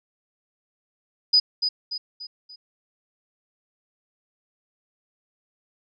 sine tone with echo, 4968 Hz, D#8, 3 cents flat, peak -13 dBFS, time 1.33-1.4 s, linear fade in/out 10 ms, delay 290 ms, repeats 4, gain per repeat -7 dB, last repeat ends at 2.56 s, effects none

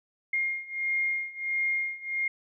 sine beating tone pair, 2128 / 2129.5 Hz, C7 / C7, +29 / +30 cents, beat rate 1.5 Hz, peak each -31 / -29 dBFS, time 0.33-2.28 s, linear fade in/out 5 ms, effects none

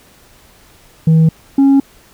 sine tone pair in turn, 160.7 / 274.7 Hz, E3 / C#4, -44 / -16 cents, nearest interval major sixth, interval 928 cents, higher second, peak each -3 dBFS, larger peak neither, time 1.07-1.29 / 1.58-1.8 s, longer neither, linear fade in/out 5 ms, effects tanh soft clip ceiling -5 dBFS + pink hiss -46 dBFS RMS until 2.13 s

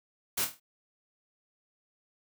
white noise with echo, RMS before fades -30 dBFS, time 0.37-0.45 s, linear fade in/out 10 ms, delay 25 ms, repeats 6, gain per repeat -6 dB, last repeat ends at 0.6 s, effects none

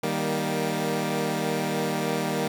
15% pulse chord, Eb major, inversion none, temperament equal with one note detuned, 155.56 / 196 / 235 Hz, Eb3 / G3 / Bb3, 0 / 0 / +14 cents, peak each -23 dBFS, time 0.03-2.48 s, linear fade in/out 5 ms, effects none

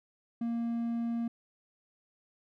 triangle tone, 233.1 Hz, A#3, in tune, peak -28 dBFS, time 0.41-1.28 s, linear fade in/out 5 ms, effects none

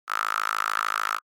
sawtooth tone with high-pass filter, 53.4 Hz, G#1, 49 cents sharp, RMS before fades -27 dBFS, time 0.07-1.2 s, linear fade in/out 50 ms, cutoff 1300 Hz, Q 8.8, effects AAC 48 kbps

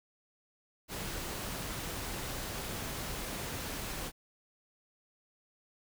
pink noise, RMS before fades -39 dBFS, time 0.88-4.12 s, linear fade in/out 50 ms, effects none

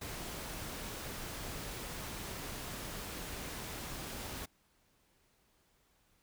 pink noise, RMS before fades -43 dBFS, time 0.01-4.46 s, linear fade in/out 10 ms, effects pink hiss -72 dBFS RMS until 6.22 s

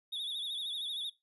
triangle tone with vibrato, 3566 Hz, A7, 22 cents sharp, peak -34 dBFS, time 0.12-1.1 s, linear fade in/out 10 ms, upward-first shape sine, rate 13 Hz, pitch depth 100 cents each way, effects noise-tail reverb RT60 0.2 s tail -18 dB re dry + resampled to 32000 Hz

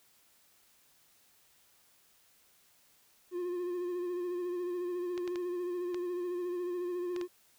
triangle tone with vibrato, 355.3 Hz, F4, 30 cents sharp, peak -31 dBFS, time 3.31-7.28 s, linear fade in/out 50 ms, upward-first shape sine, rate 14 Hz, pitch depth 34 cents each way
clicks, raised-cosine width 0.2 ms, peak -26 dBFS, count 6, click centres 5.178 / 5.277 / 5.358 / 5.945 / 7.163 / 7.213 s
effects white hiss -66 dBFS RMS until 7.58 s

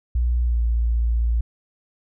sine tone with pitch glide, 60.1 to 57.72 Hz, B1 to A#1, -46 to -16 cents, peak -17 dBFS, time 0.15-1.41 s, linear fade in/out 5 ms, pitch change -70 cents, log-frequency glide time 0.45-0.59 s, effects none

